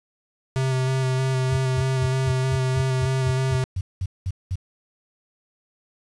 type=tone with vibrato; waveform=square; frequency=130.81 Hz; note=C3; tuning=in tune; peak=-21 dBFS; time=0.56-3.64 s; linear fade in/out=0 ms; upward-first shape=square; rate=3.2 Hz; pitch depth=15 cents each way
type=tone bursts; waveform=sine; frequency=92.7 Hz; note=F#2; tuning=4 cents sharp; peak=-22 dBFS; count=13; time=1.52-4.557 s; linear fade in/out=5 ms; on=49 ms; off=200 ms
effects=resampled to 22050 Hz + 8-bit